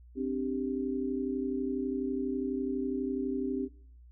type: chord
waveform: sine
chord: C suspended second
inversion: none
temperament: equal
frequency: 261.6 / 293.7 / 392 Hz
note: C4 / D4 / G4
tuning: 0 / 0 / 0 cents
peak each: -32 / -36 / -35 dBFS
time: 0.15-3.69 s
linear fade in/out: 50 ms
effects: noise-tail reverb RT60 0.6 s tail -23 dB re dry + added 60 Hz sine -51 dBFS peak until 4.11 s